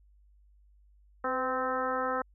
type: harmonic tone with a mistuned harmonic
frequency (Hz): 259.3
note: C4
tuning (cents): -15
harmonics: 1 / 2 / 3 / 4 / 5 / 6 / 7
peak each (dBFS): -39 / -33 / -37 / -36 / -33 / -40 / -43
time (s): 1.24-2.22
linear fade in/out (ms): 5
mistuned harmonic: 2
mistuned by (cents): -28
effects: added 50 Hz sine -58 dBFS peak until 2.34 s